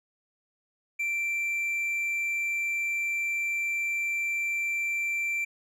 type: tone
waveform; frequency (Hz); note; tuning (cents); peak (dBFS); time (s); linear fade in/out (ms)
triangle; 2349; D7; 0; -25; 0.99-5.45; 10
effects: none